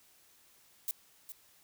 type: noise with echo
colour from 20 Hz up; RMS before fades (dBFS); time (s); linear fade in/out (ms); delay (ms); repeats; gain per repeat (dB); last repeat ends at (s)
violet; -34; 0.88-0.91; 0; 410; 1; -11; 1.32
effects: white hiss -64 dBFS RMS until 1.63 s